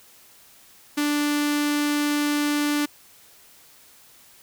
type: tone with notch filter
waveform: sawtooth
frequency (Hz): 293.7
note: D4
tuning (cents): 0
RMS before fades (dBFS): -23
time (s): 0.97-2.86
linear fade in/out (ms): 10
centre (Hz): 670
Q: 0.98
effects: white hiss -52 dBFS RMS until 4.42 s